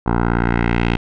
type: tone with low-pass filter sweep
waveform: 10% pulse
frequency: 58.3 Hz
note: A#1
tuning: 1 cent sharp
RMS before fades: -17 dBFS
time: 0.06-0.97 s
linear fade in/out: 5 ms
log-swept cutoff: 1100 to 2900 Hz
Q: 2.2
effects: none